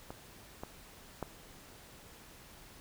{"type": "clicks", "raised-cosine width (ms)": 1, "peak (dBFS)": [-28, -26, -22], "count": 3, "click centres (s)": [0.105, 0.635, 1.227], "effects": ["pink hiss -55 dBFS RMS until 2.8 s"]}